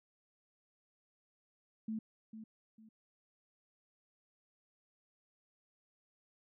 sine tone with echo, 220 Hz, A3, in tune, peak -36 dBFS, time 1.88-1.99 s, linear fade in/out 5 ms, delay 450 ms, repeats 2, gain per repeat -10 dB, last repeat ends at 2.89 s, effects none

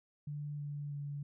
sine tone with pitch steps, 146.83 / 145.23 / 143.64 Hz, D3 / D3 / D3, 0 / -19 / -38 cents, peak -38 dBFS, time 0.27-1.23 s, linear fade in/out 5 ms, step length 320 ms, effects none

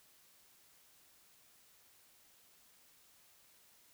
silence, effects white hiss -66 dBFS RMS until 3.93 s

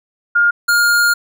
sine / square tone pair in turn, 1415 / 1415 Hz, F6 / F6, +22 / +22 cents, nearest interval unison, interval 0 cents, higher neither, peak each -9 / -11 dBFS, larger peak first, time 0.35-0.51 / 0.68-1.14 s, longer second, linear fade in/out 10 ms, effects none

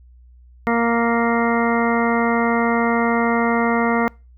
harmonic tone, 233.1 Hz, A#3, in tune, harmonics 1 / 2 / 3 / 4 / 5 / 6 / 8 / 9, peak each -19 / -22 / -24 / -25 / -26 / -27 / -28 / -29 dBFS, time 0.67-4.08 s, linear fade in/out 0 ms, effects noise-tail reverb RT60 0.3 s tail -26 dB re dry + added 61 Hz sine -44 dBFS peak until 4.37 s

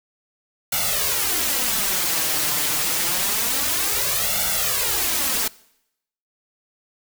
white noise with flanger, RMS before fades -22 dBFS, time 0.72-5.48 s, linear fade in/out 5 ms, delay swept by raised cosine 1.4 to 6.7 ms, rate 0.27 Hz, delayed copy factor +0.85, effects noise-tail reverb RT60 0.8 s tail -22 dB re dry

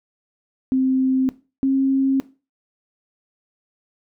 sine tone pair in turn, 261.6 / 268.8 Hz, C4 / C4, 0 / +47 cents, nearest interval unison, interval 47 cents, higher second, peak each -15 dBFS, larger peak neither, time 0.72-1.29 / 1.63-2.2 s, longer neither, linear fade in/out 0 ms, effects noise-tail reverb RT60 0.3 s tail -17 dB re dry

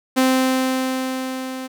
sawtooth tone with level ramp, 260 Hz, C4, 11 cents flat, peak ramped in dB -9 to -24 dBFS, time 0.16-1.68 s, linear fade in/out 20 ms, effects none

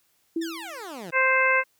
sine tone with exponential decay, 329.6 Hz, E4, in tune, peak -22 dBFS, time 0.36-0.87 s, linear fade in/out 5 ms, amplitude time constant 110 ms
15% pulse exponential sweep, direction down, 1877 to 155.56 Hz, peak -29 dBFS, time 0.41-1.11 s, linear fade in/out 10 ms
harmonic tone, 523.3 Hz, C5, in tune, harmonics 1 / 2 / 3 / 4 / 5, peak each -26 / -25 / -23 / -23 / -27 dBFS, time 1.12-1.64 s, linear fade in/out 50 ms
effects white hiss -67 dBFS RMS until 1.79 s

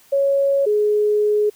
sine tone pair in turn, 554.4 / 419.7 Hz, C#5 / G#4, 0 / +18 cents, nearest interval perfect fourth, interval 482 cents, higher first, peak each -14 dBFS, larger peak neither, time 0.12-0.66 / 0.66-1.5 s, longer second, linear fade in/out 10 ms, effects white hiss -52 dBFS RMS until 1.55 s

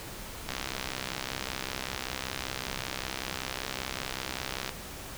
click train, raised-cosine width 0.2 ms, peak -15 dBFS, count 275, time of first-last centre 0.49-4.692 s, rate 65.2 Hz, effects pink hiss -42 dBFS RMS until 5.17 s

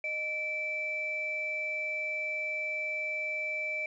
sine tone pair together, 616 / 2326 Hz, D#5 / D7, -17 / -17 cents, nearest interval octave + major seventh, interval 2300 cents, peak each -39 / -31 dBFS, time 0.04-3.86 s, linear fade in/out 2 ms, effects tanh soft clip ceiling -24 dBFS

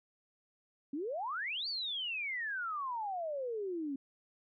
sine exponential two-way sweep, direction up then down, 265.7 to 4683 to 265.7 Hz, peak -35 dBFS, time 0.93-3.96 s, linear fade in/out 5 ms, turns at 1.68 s, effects none

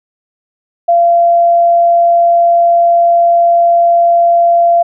sine tone, 686 Hz, F5, 31 cents flat, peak -5 dBFS, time 0.88-4.83 s, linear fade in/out 10 ms, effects none

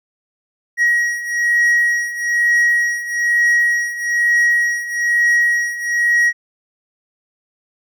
triangle beating tone pair, 1900 / 1901.1 Hz, A#6 / A#6, +33 / +34 cents, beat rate 1.1 Hz, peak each -17 / -13 dBFS, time 0.77-6.33 s, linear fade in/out 50 ms, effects none

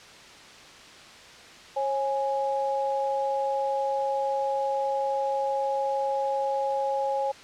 sine tone pair together, 543.6 / 830.6 Hz, C#5 / G#5, -34 / 0 cents, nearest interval perfect fifth, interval 734 cents, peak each -27 dBFS, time 1.76-7.32 s, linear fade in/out 10 ms, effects white hiss -47 dBFS RMS until 7.43 s + low-pass 5000 Hz 12 dB/octave

